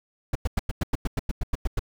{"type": "noise bursts", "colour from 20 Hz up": "brown", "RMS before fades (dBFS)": -23, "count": 13, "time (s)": [0.33, 1.794], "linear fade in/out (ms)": 5, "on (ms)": 24, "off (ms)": 96, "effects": []}